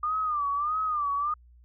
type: tone with vibrato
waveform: sine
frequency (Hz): 1200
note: D6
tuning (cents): +37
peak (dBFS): -25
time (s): 0.03-1.34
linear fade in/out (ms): 5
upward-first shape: sine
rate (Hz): 1.6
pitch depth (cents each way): 110
effects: added 60 Hz sine -52 dBFS peak until 1.64 s